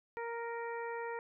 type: harmonic tone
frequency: 466.2 Hz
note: A#4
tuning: in tune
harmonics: 1 / 2 / 3 / 4 / 5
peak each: -40 / -42 / -49 / -47 / -53 dBFS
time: 0.17-1.19 s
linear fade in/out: 0 ms
effects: none